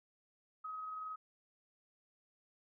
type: tone with amplitude modulation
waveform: sine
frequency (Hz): 1267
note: D#6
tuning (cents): +31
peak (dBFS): -40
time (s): 0.64-1.16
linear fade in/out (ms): 10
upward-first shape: sine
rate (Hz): 21.5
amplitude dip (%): 25
effects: none